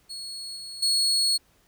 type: tone with level steps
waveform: 35% pulse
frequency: 4341 Hz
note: C#8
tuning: 37 cents flat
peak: -33 / -35 / -19 dBFS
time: 0.09-1.38 s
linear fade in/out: 20 ms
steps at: 0.56 / 0.82 s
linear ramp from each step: 10 ms
effects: pink hiss -63 dBFS RMS until 1.67 s